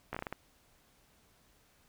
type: slowing click train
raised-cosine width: 0.5 ms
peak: -22 dBFS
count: 7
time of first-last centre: 0.13-0.326 s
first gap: 15 ms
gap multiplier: 1.31
effects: pink hiss -67 dBFS RMS until 1.88 s